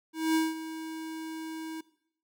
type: tone with ADSR envelope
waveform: square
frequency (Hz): 320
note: D#4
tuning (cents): +49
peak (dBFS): -23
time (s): 0.13-1.81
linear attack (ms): 220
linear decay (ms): 190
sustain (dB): -14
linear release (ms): 6
effects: noise-tail reverb RT60 0.7 s tail -19 dB re dry